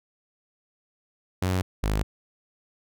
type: tone pair in turn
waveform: sawtooth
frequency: 92.5 / 51.79 Hz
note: F#2 / G#1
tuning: 0 / -4 cents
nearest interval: minor seventh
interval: 1004 cents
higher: first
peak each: -19 dBFS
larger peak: neither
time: 1.42-1.62 / 1.83-2.03 s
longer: neither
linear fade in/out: 5 ms
effects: none